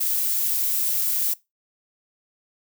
violet noise, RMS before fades -23 dBFS, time 0-1.34 s, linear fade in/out 10 ms, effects noise-tail reverb RT60 0.2 s tail -20 dB re dry

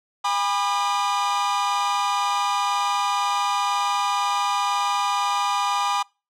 45% pulse tone cluster, 812 / 986 / 1207 Hz, G#5 / B5 / D6, -39 / -3 / +47 cents, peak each -25 dBFS, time 0.24-6.03 s, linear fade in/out 10 ms, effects noise-tail reverb RT60 0.3 s tail -26 dB re dry + low-pass 7000 Hz 12 dB/octave

